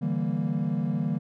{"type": "chord", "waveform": "triangle", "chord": "E half-diminished seventh", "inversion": "third", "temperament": "equal", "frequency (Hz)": [146.83, 164.81, 196, 233.1], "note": ["D3", "E3", "G3", "Bb3"], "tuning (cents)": [0, 0, 0, 0], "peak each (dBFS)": [-28, -27, -28, -28], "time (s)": [0.01, 1.19], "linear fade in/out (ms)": 20, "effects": ["tanh soft clip ceiling -16 dBFS"]}